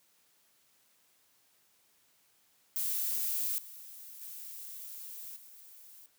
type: noise with level steps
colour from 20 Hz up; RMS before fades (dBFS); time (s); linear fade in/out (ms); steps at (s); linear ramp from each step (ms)
violet; -33 / -49 / -45 / -54; 2.76-6.06; 0; 3.58 / 4.21 / 5.36; 5
effects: white hiss -69 dBFS RMS until 6.18 s + high-pass 80 Hz 12 dB/octave